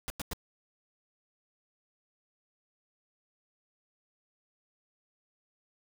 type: noise bursts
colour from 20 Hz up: pink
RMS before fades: -36 dBFS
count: 3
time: 0.08-0.333 s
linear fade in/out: 0 ms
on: 21 ms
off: 95 ms
effects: none